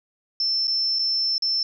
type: tone with dropouts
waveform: sine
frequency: 5330 Hz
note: E8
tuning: 18 cents sharp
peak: -20 dBFS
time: 0.4-1.63 s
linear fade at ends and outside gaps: 2 ms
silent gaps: 0.672-0.678 / 0.988-0.992 / 1.381-1.422 s
effects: none